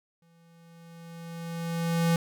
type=tone with exponential growth; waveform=square; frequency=167.4 Hz; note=E3; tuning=27 cents sharp; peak=-21 dBFS; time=0.22-2.16 s; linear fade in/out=2 ms; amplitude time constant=420 ms; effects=none